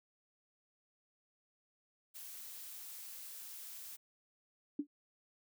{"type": "noise", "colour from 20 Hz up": "blue", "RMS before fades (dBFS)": -49, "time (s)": [2.14, 3.97], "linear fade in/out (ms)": 20}
{"type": "tone with exponential decay", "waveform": "sine", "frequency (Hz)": 290, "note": "D4", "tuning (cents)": -22, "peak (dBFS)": -30, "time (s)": [4.79, 4.87], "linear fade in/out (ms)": 5, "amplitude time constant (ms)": 16}
{"effects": []}